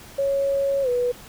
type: tone with pitch glide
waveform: sine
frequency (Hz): 553 to 489.8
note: C#5 to B4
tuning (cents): -4 to -14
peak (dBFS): -19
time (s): 0.18-1.12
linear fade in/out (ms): 10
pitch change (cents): -210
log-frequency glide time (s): 0.82-0.89
effects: pink hiss -44 dBFS RMS until 1.28 s